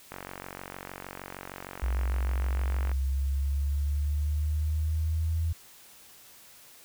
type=click train; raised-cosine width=0.5 ms; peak=-23 dBFS; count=131; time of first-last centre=0.12-2.916 s; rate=46.5 Hz
type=exponential sweep; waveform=sine; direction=up; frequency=60.8 to 82.41 Hz; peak=-25 dBFS; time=1.82-5.53 s; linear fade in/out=10 ms
effects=white hiss -53 dBFS RMS until 6.84 s